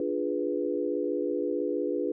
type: chord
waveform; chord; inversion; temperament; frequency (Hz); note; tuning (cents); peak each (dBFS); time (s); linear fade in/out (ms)
sine; D diminished seventh; none; equal; 293.7 / 349.2 / 415.3 / 493.9; D4 / F4 / Ab4 / Cb5; 0 / 0 / 0 / 0; -32; 0-2.12; 2
effects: none